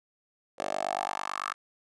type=tone with high-pass filter sweep; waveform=10% pulse; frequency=49 Hz; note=G1; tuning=in tune; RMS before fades=-33 dBFS; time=0.58-1.54 s; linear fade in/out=20 ms; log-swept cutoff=520 to 1300 Hz; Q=4.4; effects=resampled to 22050 Hz